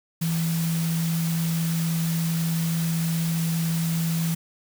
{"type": "tone in noise", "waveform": "sine", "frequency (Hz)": 164.81, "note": "E3", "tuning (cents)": 0, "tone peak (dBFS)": -22, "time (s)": [0.21, 4.35], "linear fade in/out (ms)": 10, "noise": "white", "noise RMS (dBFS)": -34, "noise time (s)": [0.21, 4.35], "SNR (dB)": 9, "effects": []}